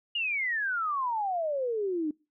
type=exponential sweep; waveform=sine; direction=down; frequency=2894 to 293.7 Hz; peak=-27 dBFS; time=0.15-2.11 s; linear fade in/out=5 ms; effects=noise-tail reverb RT60 0.3 s tail -25 dB re dry